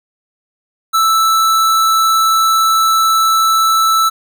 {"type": "tone", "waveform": "square", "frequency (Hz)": 1318.5, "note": "E6", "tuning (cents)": 0, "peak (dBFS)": -10, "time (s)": [0.93, 4.1], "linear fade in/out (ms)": 20, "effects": []}